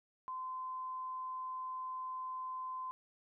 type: tone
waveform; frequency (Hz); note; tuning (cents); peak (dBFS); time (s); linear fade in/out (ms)
sine; 1030; C6; -28; -39; 0.28-2.91; 0
effects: none